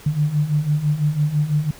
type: beating tone pair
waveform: sine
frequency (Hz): 145.7 / 151.7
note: D3 / D#3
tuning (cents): -13 / -44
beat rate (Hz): 6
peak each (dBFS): -22 / -18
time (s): 0.06-1.71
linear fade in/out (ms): 5
effects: pink hiss -43 dBFS RMS until 1.79 s